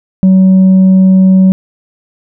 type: tone with tanh clipping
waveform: sine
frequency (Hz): 188.5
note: F#3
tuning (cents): +32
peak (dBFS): -3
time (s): 0.23-1.52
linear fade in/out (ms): 0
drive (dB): 2
effects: none